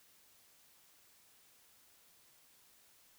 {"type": "silence", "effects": ["white hiss -66 dBFS RMS until 3.18 s"]}